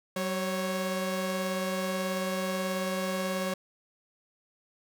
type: tone pair together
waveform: sawtooth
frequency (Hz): 189.7 / 550.7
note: F#3 / C#5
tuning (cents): +43 / -11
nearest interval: octave + tritone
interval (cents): 1846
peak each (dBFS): -28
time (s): 0.16-3.54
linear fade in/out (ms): 5
effects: none